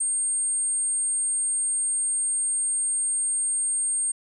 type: tone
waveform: sine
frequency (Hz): 8600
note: C9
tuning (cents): +47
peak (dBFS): -20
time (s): 0-4.12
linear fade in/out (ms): 10
effects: tanh soft clip ceiling -21 dBFS